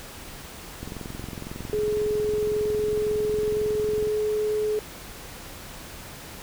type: click train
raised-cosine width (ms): 3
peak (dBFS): -22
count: 72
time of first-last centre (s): 0.83-4.072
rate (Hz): 21.9
type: tone with pitch glide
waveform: sine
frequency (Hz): 422.5 to 425.7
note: G#4 to G#4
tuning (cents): +30 to +43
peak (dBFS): -22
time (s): 1.73-4.79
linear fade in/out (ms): 0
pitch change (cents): +13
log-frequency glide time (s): 1.99-4.14
effects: pink hiss -41 dBFS RMS until 6.42 s